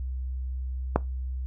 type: click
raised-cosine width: 1 ms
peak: -6 dBFS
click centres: 0.96 s
effects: noise-tail reverb RT60 0.2 s tail -20 dB re dry + added 64 Hz sine -29 dBFS peak until 1.46 s